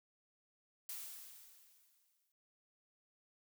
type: noise with exponential decay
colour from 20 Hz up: blue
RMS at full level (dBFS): -44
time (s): 0.89-2.32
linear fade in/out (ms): 1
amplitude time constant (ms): 310
effects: none